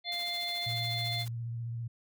harmonic tone, 698.5 Hz, F5, in tune, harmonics 1 / 3 / 5 / 6, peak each -41 / -39 / -36 / -37 dBFS, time 0.04-1.26 s, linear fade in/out 50 ms
white noise with tremolo, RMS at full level -46 dBFS, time 0.12-1.28 s, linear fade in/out 0 ms, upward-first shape sine, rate 14 Hz, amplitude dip 60%
sine tone with vibrato, 116.8 Hz, A#2, 4 cents sharp, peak -34 dBFS, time 0.66-1.88 s, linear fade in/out 10 ms, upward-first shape sine, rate 15 Hz, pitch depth 29 cents each way
effects none

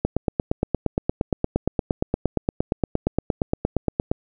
click train, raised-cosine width 2 ms, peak -6 dBFS, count 36, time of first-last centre 0.05-4.115 s, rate 8.61 Hz, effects none

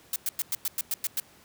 blue noise bursts, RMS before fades -28 dBFS, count 9, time 0.13-1.2 s, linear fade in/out 2 ms, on 30 ms, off 100 ms, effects pink hiss -56 dBFS RMS until 1.44 s + high-pass 80 Hz 12 dB/octave

